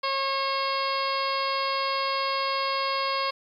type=harmonic tone; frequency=543 Hz; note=C#5; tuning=36 cents flat; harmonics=1 / 2 / 3 / 4 / 5 / 6 / 7 / 8 / 9; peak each=-32 / -27 / -39 / -35 / -37 / -38 / -42 / -35 / -36 dBFS; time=0.03-3.31 s; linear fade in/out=10 ms; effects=10-bit